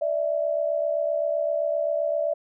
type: tone pair together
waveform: sine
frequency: 587.3 / 655 Hz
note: D5 / E5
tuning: 0 / -11 cents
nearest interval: major second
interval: 189 cents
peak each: -24 / -26 dBFS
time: 0.01-2.34 s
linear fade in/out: 10 ms
effects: none